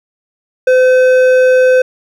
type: tone with hard clipping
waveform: triangle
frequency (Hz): 511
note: C5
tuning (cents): -41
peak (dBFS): -7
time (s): 0.67-1.82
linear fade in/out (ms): 5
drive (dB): 12
effects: none